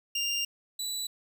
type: tone pair in turn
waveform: 25% pulse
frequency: 2795 / 3953 Hz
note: F7 / B7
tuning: +1 / +1 cents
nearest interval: tritone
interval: 600 cents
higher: second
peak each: -24 / -28 dBFS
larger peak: first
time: 0.15-0.45 / 0.79-1.07 s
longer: first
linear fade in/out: 5 ms
effects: none